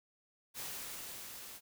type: noise with level ramp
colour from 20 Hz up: white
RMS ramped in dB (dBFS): -42 to -50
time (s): 0.54-1.61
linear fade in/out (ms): 50
effects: none